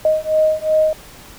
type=beating tone pair; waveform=sine; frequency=622.3 / 625 Hz; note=D#5 / D#5; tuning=0 / +8 cents; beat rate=2.7 Hz; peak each=-16 dBFS; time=0.05-0.93 s; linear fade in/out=2 ms; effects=pink hiss -40 dBFS RMS until 1.38 s